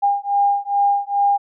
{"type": "beating tone pair", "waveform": "sine", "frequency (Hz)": [805, 807.4], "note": ["G5", "G#5"], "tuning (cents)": [46, -49], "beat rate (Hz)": 2.4, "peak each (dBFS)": -18, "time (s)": [0.02, 1.38], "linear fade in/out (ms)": 20, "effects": []}